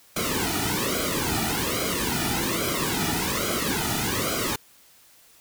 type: noise with flanger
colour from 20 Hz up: pink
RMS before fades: -26 dBFS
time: 0.16-4.56 s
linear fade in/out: 5 ms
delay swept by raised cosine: 1.1 to 1.89 ms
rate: 1.2 Hz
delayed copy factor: -0.95
effects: white hiss -55 dBFS RMS until 5.4 s